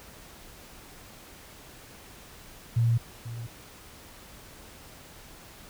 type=tone with echo; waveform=sine; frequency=116.4 Hz; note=A#2; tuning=2 cents flat; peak=-20 dBFS; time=2.76-2.98 s; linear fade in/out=10 ms; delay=490 ms; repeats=1; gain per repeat=-14 dB; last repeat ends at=3.47 s; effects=pink hiss -49 dBFS RMS until 5.69 s